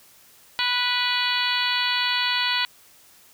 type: harmonic tone with a mistuned harmonic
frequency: 492 Hz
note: B4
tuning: 7 cents flat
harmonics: 2 / 3 / 4 / 5 / 6 / 7 / 8 / 9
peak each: -29 / -29 / -29 / -29 / -29 / -29 / -29 / -29 dBFS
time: 0.59-2.65 s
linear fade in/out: 0 ms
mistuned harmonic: 7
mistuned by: -31 cents
effects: white hiss -53 dBFS RMS until 3.33 s